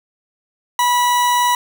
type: tone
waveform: 40% pulse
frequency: 977 Hz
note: B5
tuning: 19 cents flat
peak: -12 dBFS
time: 0.79-1.55 s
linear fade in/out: 2 ms
effects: none